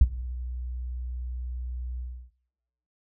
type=tone with ADSR envelope; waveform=sine; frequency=61.74 Hz; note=B1; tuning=in tune; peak=-7 dBFS; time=0.01-2.31 s; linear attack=4 ms; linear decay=35 ms; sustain=-24 dB; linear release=320 ms; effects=noise-tail reverb RT60 0.9 s tail -18 dB re dry + tanh soft clip ceiling -9 dBFS